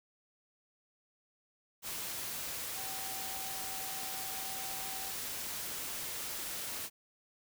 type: tone in noise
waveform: sine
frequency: 769 Hz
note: G5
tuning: 33 cents flat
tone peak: -47 dBFS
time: 2.74-5.14 s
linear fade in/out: 50 ms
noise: white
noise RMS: -40 dBFS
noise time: 1.82-6.9 s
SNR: -10 dB
effects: none